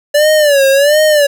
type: tone with vibrato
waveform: square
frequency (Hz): 578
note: D5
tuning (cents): -28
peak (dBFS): -7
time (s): 0.14-1.27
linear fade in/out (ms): 10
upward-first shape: sine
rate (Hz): 1.4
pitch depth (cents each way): 120
effects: 7-bit